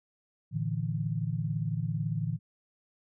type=chord; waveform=sine; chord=A suspended fourth; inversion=none; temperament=equal with one note detuned; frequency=112.77 / 146.83 / 164.81 Hz; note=A2 / D3 / E3; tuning=+43 / 0 / 0 cents; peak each=-33 dBFS; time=0.51-2.39 s; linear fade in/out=50 ms; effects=none